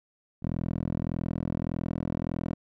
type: tone with band-pass filter sweep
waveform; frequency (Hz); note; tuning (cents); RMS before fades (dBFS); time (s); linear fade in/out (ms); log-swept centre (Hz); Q
10% pulse; 41.69; E1; +20; -31; 0.42-2.55; 20; 180 to 280; 0.77
effects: none